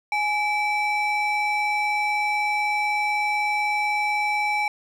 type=ring-modulated tone; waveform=triangle; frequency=1576 Hz; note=G6; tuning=9 cents sharp; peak=-16 dBFS; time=0.12-4.68 s; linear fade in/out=2 ms; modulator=740 Hz; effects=none